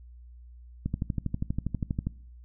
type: click train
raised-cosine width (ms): 5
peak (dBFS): -16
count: 16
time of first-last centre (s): 0.86-2.07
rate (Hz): 12.4
effects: noise-tail reverb RT60 0.6 s tail -22 dB re dry + added 60 Hz sine -46 dBFS peak until 2.44 s